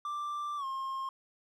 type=tone with pitch glide; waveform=triangle; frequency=1178 to 1067.8 Hz; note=D6 to C6; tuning=+5 to +35 cents; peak=-32 dBFS; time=0.05-1.09 s; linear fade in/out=2 ms; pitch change=-170 cents; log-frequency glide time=0.57-0.65 s; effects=none